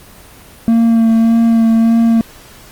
triangle tone with vibrato, 227.9 Hz, A#3, 39 cents flat, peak -5 dBFS, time 0.68-2.21 s, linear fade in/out 0 ms, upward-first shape sine, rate 1.7 Hz, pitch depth 17 cents each way, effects pink hiss -39 dBFS RMS until 2.71 s + Opus 24 kbps

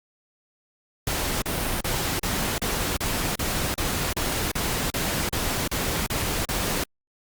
pink noise bursts, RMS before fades -26 dBFS, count 15, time 1.07-6.838 s, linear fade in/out 2 ms, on 350 ms, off 37 ms, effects Opus 48 kbps

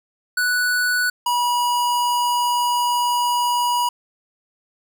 square tone pair in turn, 1480 / 969 Hz, F#6 / B5, 0 / -33 cents, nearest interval perfect fifth, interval 733 cents, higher first, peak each -18 dBFS, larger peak neither, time 0.37-1.1 / 1.26-3.89 s, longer second, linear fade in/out 5 ms, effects none

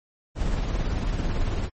brown noise with tremolo, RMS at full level -23 dBFS, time 0.35-1.7 s, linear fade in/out 50 ms, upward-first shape triangle, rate 18 Hz, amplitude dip 45%, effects MP3 32 kbps

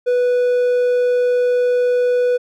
triangle tone, 492.9 Hz, B4, 3 cents flat, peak -11 dBFS, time 0.06-2.38 s, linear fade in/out 20 ms, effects none

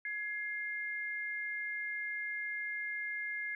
sine tone pair together, 1679 / 2113 Hz, G#6 / C7, +18 / +16 cents, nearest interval major third, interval 398 cents, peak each -39 / -38 dBFS, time 0.05-3.55 s, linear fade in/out 2 ms, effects none

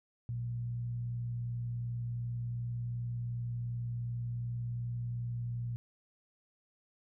sine tone with frequency modulation, 118.9 Hz, A#2, 35 cents sharp, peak -34 dBFS, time 0.29-5.76 s, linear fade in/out 0 ms, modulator 62.7 Hz, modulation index 0.24, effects none

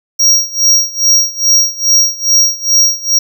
square tone with tremolo, 5640 Hz, F8, 16 cents sharp, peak -5 dBFS, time 0.19-3.19 s, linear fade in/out 10 ms, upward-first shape sine, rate 2.4 Hz, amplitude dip 90%, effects none

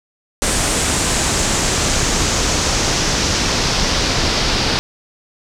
pink noise with low-pass filter sweep, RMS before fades -17 dBFS, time 0.42-4.79 s, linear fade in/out 0 ms, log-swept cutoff 8500 to 4800 Hz, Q 2.4, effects none

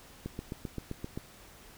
click train, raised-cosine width 3 ms, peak -23 dBFS, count 8, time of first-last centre 0.26-1.175 s, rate 7.65 Hz, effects pink hiss -54 dBFS RMS until 1.77 s

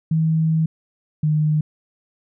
sine tone pair in turn, 160 / 152.94 Hz, D#3 / D#3, +49 / -29 cents, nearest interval minor second, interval 78 cents, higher first, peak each -15 dBFS, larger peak neither, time 0.11-0.66 / 1.23-1.61 s, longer first, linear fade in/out 5 ms, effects none

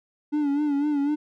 triangle tone with vibrato, 290 Hz, D4, 22 cents flat, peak -19 dBFS, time 0.32-1.16 s, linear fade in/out 20 ms, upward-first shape sine, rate 4 Hz, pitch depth 65 cents each way, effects none

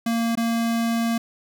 square tone with dropouts, 230.6 Hz, A#3, 19 cents flat, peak -21 dBFS, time 0.06-1.18 s, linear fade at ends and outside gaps 5 ms, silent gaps 0.354-0.373 s, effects none

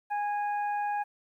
harmonic tone, 825 Hz, G#5, 12 cents flat, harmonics 1 / 2 / 3, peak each -28 / -39 / -47 dBFS, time 0.1-1.04 s, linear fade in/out 20 ms, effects 11-bit

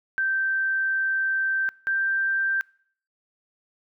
sine tone pair in turn, 1560 / 1572.7 Hz, G6 / G6, -9 / +5 cents, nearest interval unison, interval 14 cents, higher second, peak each -21 dBFS, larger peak neither, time 0.18-1.69 / 1.87-2.61 s, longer first, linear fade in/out 0 ms, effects noise-tail reverb RT60 0.6 s tail -25 dB re dry

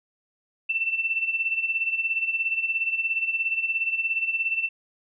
sine tone with tremolo, 2678 Hz, E7, 27 cents sharp, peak -20 dBFS, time 0.69-4.69 s, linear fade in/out 10 ms, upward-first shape sine, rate 17 Hz, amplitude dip 70%, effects none

